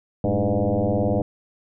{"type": "tone with frequency modulation", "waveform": "sine", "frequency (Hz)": 194.9, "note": "G3", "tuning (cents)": -10, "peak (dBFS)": -18, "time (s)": [0.24, 1.22], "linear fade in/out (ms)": 2, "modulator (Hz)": 102, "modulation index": 4.7, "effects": []}